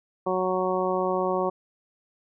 harmonic tone, 185 Hz, F#3, in tune, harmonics 1 / 2 / 3 / 4 / 5 / 6, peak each -33 / -27 / -28 / -31 / -32 / -31 dBFS, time 0.26-1.5 s, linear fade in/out 10 ms, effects none

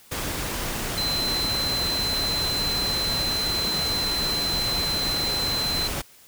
sine tone in noise, 4070 Hz, C8, 49 cents flat, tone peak -24 dBFS, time 0.97-5.88 s, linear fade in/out 10 ms, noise pink, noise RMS -29 dBFS, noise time 0.11-6.02 s, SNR +2 dB, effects white hiss -52 dBFS RMS until 6.27 s

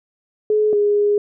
sine tone pair in turn, 425.6 / 412.5 Hz, G#4 / G#4, +42 / -12 cents, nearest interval minor second, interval 54 cents, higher first, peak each -13 dBFS, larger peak neither, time 0.5-0.73 / 0.73-1.18 s, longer second, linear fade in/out 2 ms, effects none

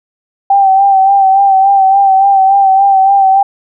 sine tone with vibrato, 780 Hz, G5, 9 cents flat, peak -4 dBFS, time 0.5-3.43 s, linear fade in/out 5 ms, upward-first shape sine, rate 3.5 Hz, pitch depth 38 cents each way, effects none

